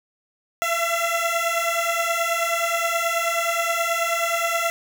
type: beating tone pair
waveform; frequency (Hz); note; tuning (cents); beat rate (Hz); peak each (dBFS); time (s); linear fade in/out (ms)
15% pulse; 670 / 679.4; E5 / F5; +28 / -48; 9.4; -18 / -17; 0.62-4.7; 0
effects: none